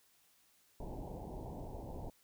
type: low-pass noise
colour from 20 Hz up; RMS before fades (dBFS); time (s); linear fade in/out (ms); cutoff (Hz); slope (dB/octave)
pink; -45; 0.8-2.1; 2; 940; 96
effects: white hiss -70 dBFS RMS until 2.23 s